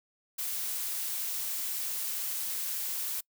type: noise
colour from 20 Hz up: blue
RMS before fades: -34 dBFS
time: 0.38-3.21 s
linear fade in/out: 10 ms
effects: noise-tail reverb RT60 0.1 s tail -26 dB re dry